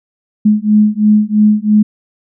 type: beating tone pair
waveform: sine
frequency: 210.1 / 213.1 Hz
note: G#3 / G#3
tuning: +20 / +45 cents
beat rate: 3 Hz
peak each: -10 dBFS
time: 0.45-1.83 s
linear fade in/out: 10 ms
effects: none